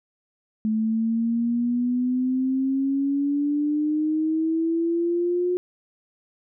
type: exponential sweep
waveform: sine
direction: up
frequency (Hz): 216.3 to 360.9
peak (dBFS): -20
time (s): 0.65-5.57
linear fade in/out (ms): 0
effects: none